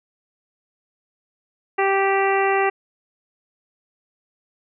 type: harmonic tone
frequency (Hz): 390.8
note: G4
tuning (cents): -5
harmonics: 1 / 2 / 3 / 4 / 5 / 6 / 7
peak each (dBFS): -20 / -21 / -26 / -30 / -25 / -31 / -30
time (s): 1.78-2.7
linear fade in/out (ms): 10
effects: none